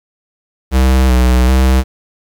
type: tone with vibrato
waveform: square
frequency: 63.7 Hz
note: C2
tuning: 46 cents flat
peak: -8 dBFS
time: 0.71-1.84 s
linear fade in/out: 50 ms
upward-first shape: square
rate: 1.3 Hz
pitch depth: 34 cents each way
effects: 7-bit